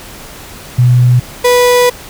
sine / 35% pulse tone pair in turn, 123.6 / 491.6 Hz, B2 / B4, +2 / -8 cents, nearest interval 2 octaves, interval 2390 cents, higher second, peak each -4 dBFS, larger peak neither, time 0.78-1.2 / 1.44-1.9 s, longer second, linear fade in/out 10 ms, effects pink hiss -31 dBFS RMS until 2.09 s

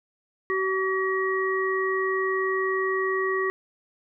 harmonic tone, 380.3 Hz, F#4, 48 cents sharp, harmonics 1 / 3 / 5, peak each -25 / -29 / -28 dBFS, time 0.5-3.5 s, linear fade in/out 0 ms, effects none

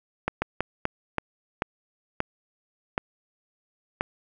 slowing click train, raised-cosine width 0.5 ms, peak -9 dBFS, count 9, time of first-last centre 0.28-4.009 s, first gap 140 ms, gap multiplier 1.33, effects none

